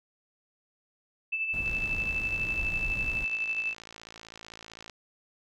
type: tone with tremolo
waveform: sine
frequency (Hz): 2637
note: E7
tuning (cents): 0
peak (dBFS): -26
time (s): 1.32-3.74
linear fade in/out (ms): 10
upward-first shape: sine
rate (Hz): 12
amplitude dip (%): 50
type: noise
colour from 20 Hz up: brown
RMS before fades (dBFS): -37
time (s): 1.53-3.25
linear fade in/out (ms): 10
type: click train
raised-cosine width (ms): 0.2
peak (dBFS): -27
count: 181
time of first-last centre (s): 1.66-4.897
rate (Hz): 55.6
effects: none